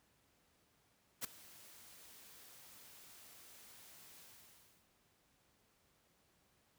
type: noise with ADSR envelope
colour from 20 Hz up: white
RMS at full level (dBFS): -38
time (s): 1.21-4.89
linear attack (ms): 34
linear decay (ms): 8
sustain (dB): -21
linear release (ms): 690
effects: pink hiss -74 dBFS RMS until 6.78 s + high-pass 60 Hz 12 dB/octave